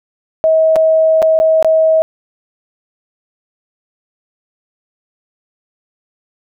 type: tone with dropouts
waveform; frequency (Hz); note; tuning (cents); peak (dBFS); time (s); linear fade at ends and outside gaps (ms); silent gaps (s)
sine; 639; D#5; +46; -7; 0.44-2.02; 0; 0.758-0.763 / 1.22-1.226 / 1.39-1.4 / 1.626-1.646
effects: none